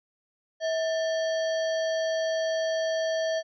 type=harmonic tone with a mistuned harmonic; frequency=646 Hz; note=E5; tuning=35 cents flat; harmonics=1 / 3 / 5 / 7 / 9; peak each=-25 / -36 / -40 / -41 / -45 dBFS; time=0.6-3.43 s; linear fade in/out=50 ms; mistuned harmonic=3; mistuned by=-150 cents; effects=none